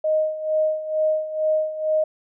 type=tone with tremolo; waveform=sine; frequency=622.3 Hz; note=D#5; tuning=in tune; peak=-16 dBFS; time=0.04-2.04 s; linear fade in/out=5 ms; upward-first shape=sine; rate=2.2 Hz; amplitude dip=75%; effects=none